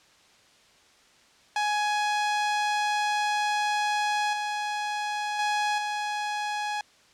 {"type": "tone with level steps", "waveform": "sawtooth", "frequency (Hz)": 836, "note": "G#5", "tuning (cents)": 11, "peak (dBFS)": [-20, -24, -20, -24], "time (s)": [1.56, 6.81], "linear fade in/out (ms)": 2, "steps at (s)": [4.33, 5.39, 5.78], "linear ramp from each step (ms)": 2, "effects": ["white hiss -58 dBFS RMS until 7.13 s", "low-pass 6000 Hz 12 dB/octave"]}